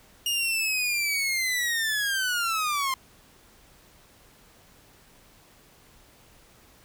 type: linear sweep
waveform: sawtooth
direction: down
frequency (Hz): 2862 to 1042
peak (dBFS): -21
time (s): 0.26-2.94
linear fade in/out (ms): 2
effects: pink hiss -56 dBFS RMS until 6.84 s